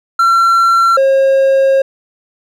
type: tone pair in turn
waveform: triangle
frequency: 1359 / 539.3 Hz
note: F6 / C#5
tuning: -48 / -48 cents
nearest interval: octave + major third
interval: 1600 cents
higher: first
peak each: -5 dBFS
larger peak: neither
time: 0.19-0.97 / 0.97-1.82 s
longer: second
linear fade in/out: 5 ms
effects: none